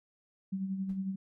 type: tone with tremolo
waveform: sine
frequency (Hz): 191.9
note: G3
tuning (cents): -37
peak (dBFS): -30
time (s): 0.52-1.16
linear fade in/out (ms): 10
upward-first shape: sine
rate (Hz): 11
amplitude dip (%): 50
type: noise with exponential decay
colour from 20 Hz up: brown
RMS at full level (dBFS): -48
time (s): 0.89-1.05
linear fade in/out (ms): 5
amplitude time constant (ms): 34
effects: none